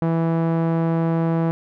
sawtooth tone with low-pass filter, 164.81 Hz, E3, in tune, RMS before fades -20 dBFS, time 0.02-1.51 s, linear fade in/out 0 ms, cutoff 1000 Hz, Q 0.81, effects none

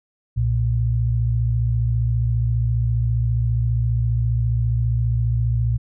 sine tone pair together, 61.74 / 116.55 Hz, B1 / A#2, 0 / 0 cents, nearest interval major seventh, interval 1100 cents, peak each -22 / -18 dBFS, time 0.36-5.78 s, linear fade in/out 20 ms, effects none

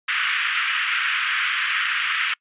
pink band-pass noise, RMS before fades -23 dBFS, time 0.08-2.34 s, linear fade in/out 5 ms, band 1300 to 3200 Hz, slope 48 dB/octave, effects noise-tail reverb RT60 0.1 s tail -26 dB re dry + resampled to 8000 Hz

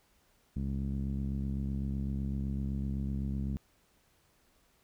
sawtooth tone with low-pass filter, 67.9 Hz, C#2, 35 cents flat, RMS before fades -34 dBFS, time 0.56-3.57 s, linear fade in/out 0 ms, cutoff 210 Hz, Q 2.6, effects pink hiss -69 dBFS RMS until 4.83 s

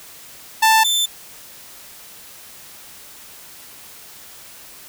sawtooth tone pair in turn, 885 / 3540 Hz, A5 / A7, +10 / +10 cents, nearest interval 2 octaves, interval 2400 cents, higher second, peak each -7 / -13 dBFS, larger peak first, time 0.62-0.84 / 0.84-1.06 s, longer neither, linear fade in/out 10 ms, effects white hiss -41 dBFS RMS until 4.88 s

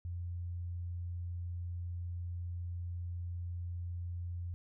sine tone, 87.3 Hz, F2, in tune, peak -37 dBFS, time 0.05-4.54 s, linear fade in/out 0 ms, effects none

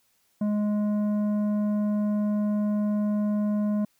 sine tone with tanh clipping, 208.7 Hz, G#3, 9 cents sharp, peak -24 dBFS, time 0.41-3.85 s, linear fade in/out 5 ms, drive 9 dB, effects white hiss -68 dBFS RMS until 3.99 s

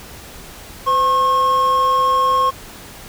triangle tone pair together, 510.9 / 1081 Hz, C5 / C#6, -41 / -44 cents, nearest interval octave + minor second, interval 1297 cents, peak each -21 / -11 dBFS, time 0.86-2.51 s, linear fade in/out 20 ms, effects pink hiss -37 dBFS RMS until 3.08 s

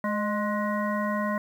harmonic tone with a mistuned harmonic, 210.4 Hz, G#3, 23 cents sharp, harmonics 1 / 3 / 5 / 7 / 9, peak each -28 / -31 / -31 / -38 / -35 dBFS, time 0.04-1.38 s, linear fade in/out 2 ms, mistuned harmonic 3, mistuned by -45 cents, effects 9-bit

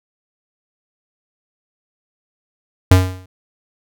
square tone with exponential decay, 92.5 Hz, F#2, in tune, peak -4 dBFS, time 2.91-3.26 s, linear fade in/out 5 ms, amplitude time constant 76 ms, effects none

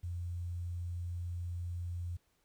sine tone with quantisation, 87.31 Hz, F2, in tune, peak -36 dBFS, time 0.03-2.17 s, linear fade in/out 10 ms, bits 11, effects pink hiss -75 dBFS RMS until 2.44 s

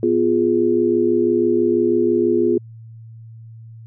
sine chord, F diminished, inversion second, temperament equal, 246.9 / 349.2 / 415.3 Hz, Cb4 / F4 / Ab4, 0 / 0 / 0 cents, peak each -21 / -16 / -19 dBFS, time 0.03-2.58 s, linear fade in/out 2 ms, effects added 113 Hz sine -36 dBFS peak until 3.86 s

